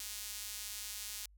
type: tone with high-pass filter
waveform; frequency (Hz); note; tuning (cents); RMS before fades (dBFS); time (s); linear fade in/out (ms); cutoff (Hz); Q
sawtooth; 208.3; G#3; +5; -44; 0-1.26; 2; 5100; 0.6
effects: added 50 Hz sine -59 dBFS peak until 1.37 s